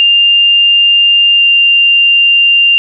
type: tone pair in turn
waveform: sine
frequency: 2800 / 2790 Hz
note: F7 / F7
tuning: +4 / -2 cents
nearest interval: unison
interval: 6 cents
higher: first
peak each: -4 dBFS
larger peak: neither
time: 0-1.39 / 1.39-2.78 s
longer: neither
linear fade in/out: 0 ms
effects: none